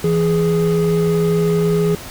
triangle tone pair together, 166.3 / 415.9 Hz, E3 / G#4, +16 / +2 cents, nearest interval octave + major third, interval 1586 cents, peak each -14 dBFS, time 0.04-1.95 s, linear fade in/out 2 ms, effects pink hiss -33 dBFS RMS until 2.1 s

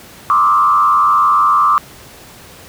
sine tone with frequency modulation, 1169 Hz, D6, 8 cents flat, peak -8 dBFS, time 0.3-1.78 s, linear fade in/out 0 ms, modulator 96.7 Hz, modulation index 1.1, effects pink hiss -38 dBFS RMS until 2.68 s + high-pass 60 Hz 12 dB/octave

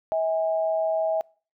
sine tone pair together, 644.2 / 818 Hz, E5 / G#5, -40 / -26 cents, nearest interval major third, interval 414 cents, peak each -22 / -30 dBFS, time 0.12-1.21 s, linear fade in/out 0 ms, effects noise-tail reverb RT60 0.4 s tail -25 dB re dry

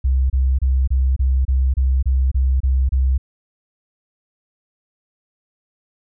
sine tone bursts, 65.41 Hz, C2, in tune, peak -13 dBFS, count 11, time 0.04-3.18 s, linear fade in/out 10 ms, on 260 ms, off 28 ms, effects none

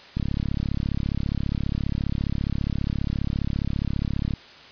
click train, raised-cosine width 5 ms, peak -13 dBFS, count 146, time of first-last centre 0.17-4.337 s, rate 34.8 Hz, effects white hiss -46 dBFS RMS until 4.71 s + resampled to 11025 Hz

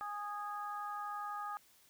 harmonic tone, 413 Hz, G#4, 10 cents flat, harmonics 2 / 3 / 4, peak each -43 / -41 / -51 dBFS, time 0.01-1.57 s, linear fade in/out 0 ms, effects white hiss -66 dBFS RMS until 1.89 s

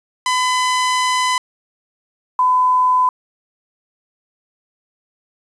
sawtooth / sine tone pair in turn, 1008 / 1008 Hz, B5 / B5, +35 / +35 cents, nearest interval unison, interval 0 cents, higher neither, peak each -11 dBFS, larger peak neither, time 0.26-1.38 / 2.39-3.09 s, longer first, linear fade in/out 2 ms, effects resampled to 22050 Hz + 8-bit

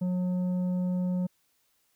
sine tone with tanh clipping, 181.1 Hz, F#3, 37 cents flat, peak -27 dBFS, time 0.01-1.27 s, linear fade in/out 10 ms, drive 7 dB, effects white hiss -71 dBFS RMS until 1.95 s

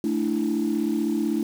sine chord, A suspended fourth, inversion none, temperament equal, 220 / 293.7 / 329.6 Hz, A3 / D4 / E4, 0 / 0 / 0 cents, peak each -25 dBFS, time 0.04-1.43 s, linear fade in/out 2 ms, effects tanh soft clip ceiling -15 dBFS + 7-bit

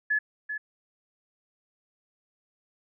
sine tone with echo, 1710 Hz, A6, 50 cents flat, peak -22 dBFS, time 0.1-0.19 s, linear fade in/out 10 ms, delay 390 ms, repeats 1, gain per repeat -8 dB, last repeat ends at 0.58 s, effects none

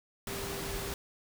sine tone in noise, 395.4 Hz, G4, 15 cents sharp, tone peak -42 dBFS, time 0.27-0.94 s, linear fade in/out 2 ms, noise pink, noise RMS -38 dBFS, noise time 0.27-0.94 s, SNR -7 dB, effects none

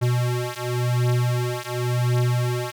square beating tone pair, 122.1 / 123.02 Hz, B2 / B2, -19 / -6 cents, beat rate 0.92 Hz, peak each -24 dBFS, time 0.01-2.72 s, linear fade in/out 20 ms, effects none

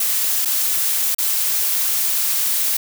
blue noise with dropouts, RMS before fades -19 dBFS, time 0-2.77 s, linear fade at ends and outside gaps 5 ms, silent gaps 0.45-0.455 / 1.148-1.184 s, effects none

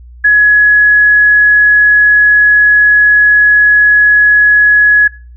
sine tone, 1684 Hz, G#6, 24 cents sharp, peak -3 dBFS, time 0.24-5.08 s, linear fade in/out 10 ms, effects noise-tail reverb RT60 0.4 s tail -23 dB re dry + added 60 Hz sine -31 dBFS peak until 5.36 s

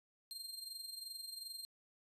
sawtooth tone with amplitude modulation, 4186 Hz, C8, in tune, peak -40 dBFS, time 0.31-1.65 s, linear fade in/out 0 ms, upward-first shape sine, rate 22.7 Hz, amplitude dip 65%, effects resampled to 32000 Hz

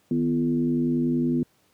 sine tone with frequency modulation, 248.9 Hz, B3, 14 cents sharp, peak -20 dBFS, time 0.11-1.43 s, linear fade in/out 2 ms, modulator 90.8 Hz, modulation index 0.89, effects pink hiss -64 dBFS RMS until 1.73 s + high-pass 100 Hz 12 dB/octave

